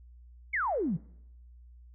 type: exponential sweep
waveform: sine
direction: down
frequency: 2311 to 146.83 Hz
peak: -27 dBFS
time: 0.53-0.97 s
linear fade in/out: 10 ms
effects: noise-tail reverb RT60 0.8 s tail -24 dB re dry + added 60 Hz sine -50 dBFS peak until 1.94 s